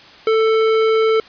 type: tone with hard clipping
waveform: sine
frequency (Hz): 442.7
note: A4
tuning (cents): +11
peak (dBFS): -14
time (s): 0.27-1.2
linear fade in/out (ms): 2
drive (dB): 14
effects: white hiss -42 dBFS RMS until 1.28 s + resampled to 11025 Hz